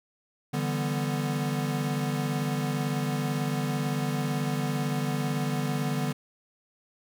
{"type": "chord", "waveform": "square", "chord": "E minor seventh", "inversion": "third", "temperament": "equal", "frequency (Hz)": [146.83, 164.81, 196, 246.9], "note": ["D3", "E3", "G3", "B3"], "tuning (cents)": [0, 0, 0, 0], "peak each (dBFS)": [-30, -36, -36, -33], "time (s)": [0.53, 6.13], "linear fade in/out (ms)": 10, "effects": []}